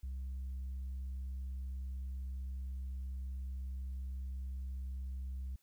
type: tone with tanh clipping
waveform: sine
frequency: 65.41 Hz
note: C2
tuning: in tune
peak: -39 dBFS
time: 0.03-5.56 s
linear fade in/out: 5 ms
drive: 1 dB
effects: white hiss -75 dBFS RMS until 5.62 s